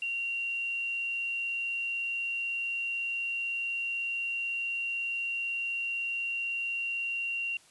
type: tone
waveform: sine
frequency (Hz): 2758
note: F7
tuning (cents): -22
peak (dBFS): -30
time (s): 0.02-7.57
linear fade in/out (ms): 2
effects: white hiss -59 dBFS RMS until 7.7 s + resampled to 24000 Hz